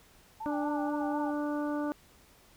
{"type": "tone with vibrato", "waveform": "sine", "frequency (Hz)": 848, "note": "G#5", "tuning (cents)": 36, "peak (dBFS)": -36, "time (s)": [0.4, 1.31], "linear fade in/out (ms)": 10, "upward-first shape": "sine", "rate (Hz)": 4.1, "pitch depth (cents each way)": 120}
{"type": "harmonic tone", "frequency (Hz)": 294.7, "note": "D4", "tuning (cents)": 6, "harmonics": [1, 2, 3, 4, 5], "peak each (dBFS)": [-31, -37, -41, -43, -45], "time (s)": [0.46, 1.92], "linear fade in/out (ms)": 0}
{"effects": ["pink hiss -60 dBFS RMS until 2.56 s"]}